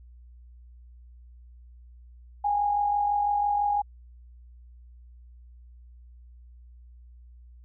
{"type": "tone with amplitude modulation", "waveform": "sine", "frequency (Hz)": 821, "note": "G#5", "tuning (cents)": -20, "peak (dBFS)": -20, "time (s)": [2.44, 3.82], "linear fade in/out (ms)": 10, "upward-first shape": "sine", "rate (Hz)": 46, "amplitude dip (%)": 45, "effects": ["added 60 Hz sine -47 dBFS peak until 7.64 s"]}